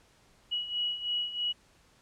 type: beating tone pair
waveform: sine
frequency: 2916 / 2919.1 Hz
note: F#7 / F#7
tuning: -26 / -24 cents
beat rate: 3.1 Hz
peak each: -36 / -31 dBFS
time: 0.51-1.53 s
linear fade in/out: 20 ms
effects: pink hiss -63 dBFS RMS until 2.01 s + low-pass 9000 Hz 12 dB/octave